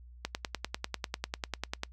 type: click train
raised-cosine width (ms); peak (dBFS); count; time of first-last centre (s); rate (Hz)
0.2; -15; 17; 0.25-1.834; 10.1
effects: noise-tail reverb RT60 0.1 s tail -23 dB re dry + added 60 Hz sine -49 dBFS peak until 1.92 s